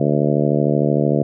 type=harmonic tone; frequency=73.2 Hz; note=D2; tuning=5 cents flat; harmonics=2 / 3 / 4 / 5 / 6 / 7 / 8 / 9; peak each=-19 / -21 / -22 / -23 / -24 / -24 / -25 / -26 dBFS; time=0-1.23 s; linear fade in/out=5 ms; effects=none